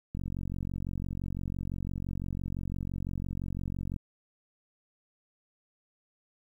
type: click train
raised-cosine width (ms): 5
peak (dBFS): -23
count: 176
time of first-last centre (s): 0.15-3.963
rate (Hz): 45.9
effects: 10-bit